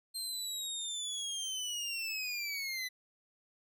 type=linear sweep; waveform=25% pulse; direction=down; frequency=4186 to 1988 Hz; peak=-32 dBFS; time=0.14-2.89 s; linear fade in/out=20 ms; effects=none